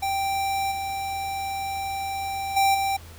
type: tone with level steps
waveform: square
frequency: 784 Hz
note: G5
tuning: in tune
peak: -24 / -28 / -18 / -23 dBFS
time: 0.02-2.97 s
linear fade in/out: 10 ms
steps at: 0.71 / 2.56 / 2.74 s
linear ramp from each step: 10 ms
effects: added 83 Hz sine -43 dBFS peak until 3.18 s + pink hiss -48 dBFS RMS until 3.18 s